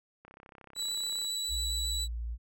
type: click train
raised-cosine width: 0.5 ms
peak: -36 dBFS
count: 34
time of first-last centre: 0.25-1.247 s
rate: 33.1 Hz
type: tone with vibrato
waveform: 30% pulse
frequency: 3940 Hz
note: B7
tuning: 5 cents flat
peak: -29 dBFS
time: 0.75-2.08 s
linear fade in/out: 50 ms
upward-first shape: triangle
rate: 7.3 Hz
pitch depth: 9 cents each way
type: tone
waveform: sine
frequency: 57.7 Hz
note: A#1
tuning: 17 cents flat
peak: -33 dBFS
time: 1.48-2.38 s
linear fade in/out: 50 ms
effects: none